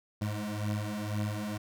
25% pulse beating tone pair, 103.83 / 105.83 Hz, G#2 / G#2, 0 / +33 cents, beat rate 2 Hz, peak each -31 dBFS, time 0.21-1.58 s, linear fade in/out 10 ms, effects none

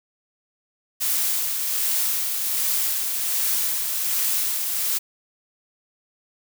blue noise with tremolo, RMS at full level -22 dBFS, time 1-4.99 s, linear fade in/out 20 ms, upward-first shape sine, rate 1.3 Hz, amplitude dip 35%, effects none

